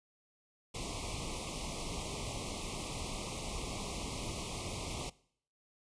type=band-stop noise; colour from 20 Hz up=pink; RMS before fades=-40 dBFS; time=0.74-5.1 s; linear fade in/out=10 ms; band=1200 to 2100 Hz; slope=96 dB/octave; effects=noise-tail reverb RT60 0.6 s tail -21 dB re dry + resampled to 22050 Hz